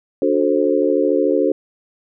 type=chord; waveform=sine; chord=D dominant seventh; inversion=none; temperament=just; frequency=293.7 / 367.1 / 440.5 / 528.6 Hz; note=D4 / F#4 / A4 / C5; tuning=0 / -14 / +2 / +18 cents; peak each=-19 dBFS; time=0.22-1.52 s; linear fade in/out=2 ms; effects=none